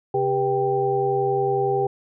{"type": "tone cluster", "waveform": "sine", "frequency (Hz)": [133.6, 398, 488.9, 785], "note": ["C3", "G4", "B4", "G5"], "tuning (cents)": [36, 26, -18, 2], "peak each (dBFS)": [-30, -21, -28, -24], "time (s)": [0.14, 1.87], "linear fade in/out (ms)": 5, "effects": []}